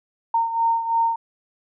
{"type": "beating tone pair", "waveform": "sine", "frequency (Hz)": [917, 920], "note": ["A#5", "A#5"], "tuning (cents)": [-29, -23], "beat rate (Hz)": 3, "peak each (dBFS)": [-19, -25], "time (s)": [0.34, 1.16], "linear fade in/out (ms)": 5, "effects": []}